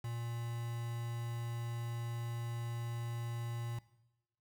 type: tone with quantisation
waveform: triangle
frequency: 117.4 Hz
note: A#2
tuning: 13 cents sharp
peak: -36 dBFS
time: 0.04-3.79 s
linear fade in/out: 5 ms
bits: 8
effects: noise-tail reverb RT60 1.0 s tail -19 dB re dry